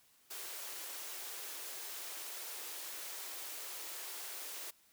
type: high-pass noise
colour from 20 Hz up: white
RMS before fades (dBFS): -45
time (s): 0.3-4.71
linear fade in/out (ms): 10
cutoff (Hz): 310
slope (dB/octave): 96
effects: white hiss -68 dBFS RMS until 4.92 s